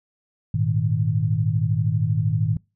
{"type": "chord", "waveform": "sine", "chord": "Ab suspended second", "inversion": "none", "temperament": "equal", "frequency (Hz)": [103.83, 116.54, 155.56], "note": ["Ab2", "Bb2", "Eb3"], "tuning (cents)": [0, 0, 0], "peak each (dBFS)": -23, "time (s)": [0.54, 2.57], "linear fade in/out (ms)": 5, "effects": ["noise-tail reverb RT60 0.3 s tail -26 dB re dry"]}